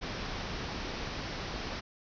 pink low-pass noise, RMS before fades -38 dBFS, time 0.01-1.81 s, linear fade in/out 20 ms, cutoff 5800 Hz, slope 96 dB/octave, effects none

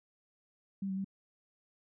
sine tone with pitch steps, 195.4 / 190.6 / 194.2 Hz, G3 / G3 / G3, -5 / -48 / -16 cents, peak -33 dBFS, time 0.82-1.045 s, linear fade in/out 5 ms, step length 75 ms, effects none

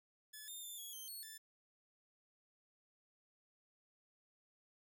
5% pulse tone with pitch steps, 1720 / 3627 / 3549 / 3343 / 3135 / 4360 / 1760 Hz, A6 / A#7 / A7 / G#7 / G7 / C#8 / A6, -40 / -48 / +14 / +11 / -1 / -29 / 0 cents, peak -40 dBFS, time 0.33-1.38 s, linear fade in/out 10 ms, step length 150 ms, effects none

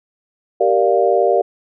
sine chord, G minor seventh, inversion none, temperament equal with one note detuned, 388.4 / 466.2 / 587.3 / 698.5 Hz, G4 / Bb4 / D5 / F5, -16 / 0 / 0 / 0 cents, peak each -17 dBFS, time 0.6-1.42 s, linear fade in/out 10 ms, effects none

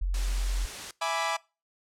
sine tone, 44.77 Hz, F1, 44 cents sharp, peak -25 dBFS, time 0.01-0.66 s, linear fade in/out 10 ms
white noise, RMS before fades -38 dBFS, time 0.14-0.91 s, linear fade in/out 2 ms
sawtooth chord, E dominant seventh, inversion none, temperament equal, 659.3 / 830.6 / 987.8 / 1174.7 Hz, E5 / G#5 / B5 / D6, 0 / 0 / 0 / 0 cents, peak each -29 dBFS, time 1.01-1.37 s, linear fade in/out 10 ms
effects noise-tail reverb RT60 0.3 s tail -23 dB re dry + low-pass 8000 Hz 12 dB/octave

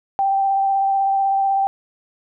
sine tone with vibrato, 783 Hz, G5, 2 cents flat, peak -15 dBFS, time 0.19-1.67 s, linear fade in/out 0 ms, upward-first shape sine, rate 16 Hz, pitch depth 14 cents each way, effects none

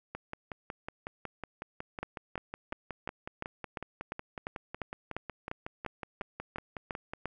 two click trains, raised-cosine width 0.5 ms, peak -20 / -23 dBFS, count 16 / 39, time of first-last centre 2.03-7.256 / 0.15-7.135 s, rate 2.87 / 5.44 Hz, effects none

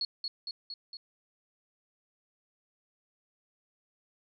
sine tone with echo, 4343 Hz, C#8, 36 cents flat, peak -29 dBFS, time 0.01-0.05 s, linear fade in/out 2 ms, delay 230 ms, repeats 4, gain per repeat -3 dB, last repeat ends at 0.97 s, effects none

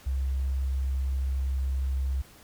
sine tone, 66.6 Hz, C2, 31 cents sharp, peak -25 dBFS, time 0.06-2.22 s, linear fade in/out 10 ms, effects pink hiss -53 dBFS RMS until 2.43 s

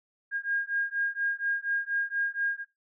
sine beating tone pair, 1620 / 1624.2 Hz, G#6 / G#6, -43 / -39 cents, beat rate 4.2 Hz, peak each -30 dBFS, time 0.31-2.65 s, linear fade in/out 50 ms, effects noise-tail reverb RT60 0.2 s tail -19 dB re dry

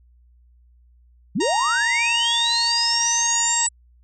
sine linear sweep, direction up, 144.9 to 7902 Hz, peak -19 dBFS, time 1.35-3.69 s, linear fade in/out 10 ms
harmonic tone, 932.3 Hz, A#5, in tune, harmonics 1 / 2 / 3 / 4 / 5 / 6 / 7 / 8 / 9, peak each -26 / -29 / -31 / -32 / -33 / -34 / -34 / -35 / -36 dBFS, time 1.4-3.67 s, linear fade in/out 10 ms
effects added 60 Hz sine -51 dBFS peak until 4.03 s

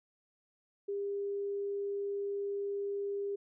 sine tone, 401.6 Hz, G4, 42 cents sharp, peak -33 dBFS, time 0.88-3.36 s, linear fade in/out 10 ms, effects none

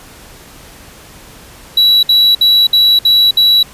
triangle tone bursts, 3917 Hz, B7, 15 cents flat, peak -4 dBFS, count 6, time 1.77-3.63 s, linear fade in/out 5 ms, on 260 ms, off 60 ms, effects pink hiss -37 dBFS RMS until 3.73 s + resampled to 32000 Hz

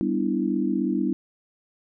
sine chord, E minor seventh, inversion first, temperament equal, 196 / 246.9 / 293.7 / 329.6 Hz, G3 / B3 / D4 / E4, 0 / 0 / 0 / 0 cents, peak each -27 dBFS, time 0.01-1.13 s, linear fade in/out 0 ms, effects none

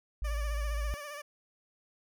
sine tone, 54.5 Hz, A1, 16 cents flat, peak -30 dBFS, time 0.22-0.94 s, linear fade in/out 0 ms
15% pulse tone with vibrato, 585 Hz, D5, 7 cents flat, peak -34 dBFS, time 0.24-1.22 s, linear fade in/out 10 ms, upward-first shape sine, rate 15 Hz, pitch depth 50 cents each way
effects none

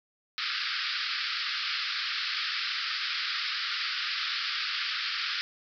white band-pass noise, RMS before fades -32 dBFS, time 0.38-5.41 s, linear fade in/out 0 ms, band 1200 to 5100 Hz, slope 96 dB/octave, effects none

